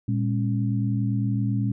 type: tone cluster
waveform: sine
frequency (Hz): 116.4 / 204 / 274.3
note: A#2 / G#3 / C#4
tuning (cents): -2 / -31 / -18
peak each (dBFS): -23 / -27 / -30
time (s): 0.08-1.72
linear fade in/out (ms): 5
effects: none